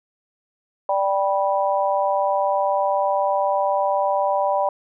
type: harmonic tone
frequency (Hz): 196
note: G3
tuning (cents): 0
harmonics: 3 / 4 / 5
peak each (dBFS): -21 / -22 / -23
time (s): 0.89-4.69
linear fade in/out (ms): 2
effects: none